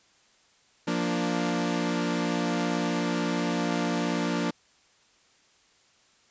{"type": "chord", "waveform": "sawtooth", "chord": "Bb major", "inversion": "second", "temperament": "equal", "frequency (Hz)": [174.61, 233.1, 293.7], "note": ["F3", "Bb3", "D4"], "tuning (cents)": [0, 0, 0], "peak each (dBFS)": -26, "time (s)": [0.87, 4.51], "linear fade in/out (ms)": 10, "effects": ["white hiss -62 dBFS RMS until 6.3 s", "resampled to 16000 Hz"]}